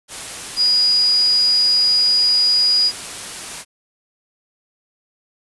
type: tone in noise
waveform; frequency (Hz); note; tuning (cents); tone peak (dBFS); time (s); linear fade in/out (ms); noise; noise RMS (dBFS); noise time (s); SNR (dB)
sine; 4900; D#8; -27; -12; 0.56-2.92; 50; white; -30; 0.08-3.65; +15
effects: resampled to 24000 Hz